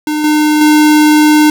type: tone with level steps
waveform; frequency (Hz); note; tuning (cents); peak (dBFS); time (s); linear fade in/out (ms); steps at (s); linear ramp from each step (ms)
square; 303; D#4; -46; -13 / -8 / -5; 0.07-1.5; 2; 0.24 / 0.61; 2
effects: none